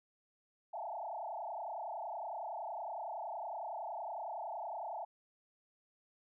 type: tone with frequency modulation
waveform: sine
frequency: 774 Hz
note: G5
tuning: 22 cents flat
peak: -39 dBFS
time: 0.73-5.05 s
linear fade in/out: 10 ms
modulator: 30.8 Hz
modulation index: 4.1
effects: none